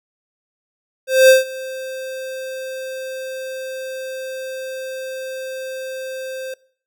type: tone with ADSR envelope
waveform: square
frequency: 523.3 Hz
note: C5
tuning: in tune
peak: -6 dBFS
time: 1.07-6.54 s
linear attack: 220 ms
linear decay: 150 ms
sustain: -21 dB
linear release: 4 ms
effects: noise-tail reverb RT60 0.5 s tail -22 dB re dry